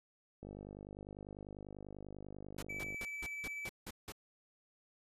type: click train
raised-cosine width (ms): 2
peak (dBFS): -35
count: 127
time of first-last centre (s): 0.43-2.945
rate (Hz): 50.1
type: noise bursts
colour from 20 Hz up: pink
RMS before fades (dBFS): -46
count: 8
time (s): 2.58-4.122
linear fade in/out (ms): 5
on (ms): 44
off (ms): 170
type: tone with tremolo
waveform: triangle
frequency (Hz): 2306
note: D7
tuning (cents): -32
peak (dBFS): -38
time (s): 2.69-3.69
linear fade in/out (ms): 10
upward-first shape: triangle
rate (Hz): 16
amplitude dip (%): 25
effects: resampled to 32000 Hz